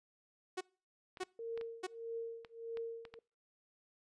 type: tone bursts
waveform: sawtooth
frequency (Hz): 370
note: F#4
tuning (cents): 0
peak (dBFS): -33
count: 3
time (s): 0.57-1.87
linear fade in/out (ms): 10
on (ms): 40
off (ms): 590
type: clicks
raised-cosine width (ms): 0.3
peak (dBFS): -34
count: 8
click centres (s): 1.172 / 1.231 / 1.576 / 1.612 / 2.448 / 2.772 / 3.052 / 3.14
type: tone with tremolo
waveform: sine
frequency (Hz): 459.4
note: A#4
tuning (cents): -25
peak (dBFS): -37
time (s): 1.39-3.19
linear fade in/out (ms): 2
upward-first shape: triangle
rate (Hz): 1.6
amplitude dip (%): 100
effects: noise-tail reverb RT60 0.4 s tail -25 dB re dry + resampled to 22050 Hz